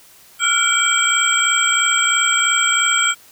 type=tone cluster; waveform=sine; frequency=1365 / 1428 / 2313 / 3196 / 7660 Hz; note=F6 / F6 / D7 / G7 / A#8; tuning=-40 / +38 / -27 / +33 / +46 cents; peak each=-20 dBFS; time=0.39-3.15 s; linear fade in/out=50 ms; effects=white hiss -47 dBFS RMS until 3.31 s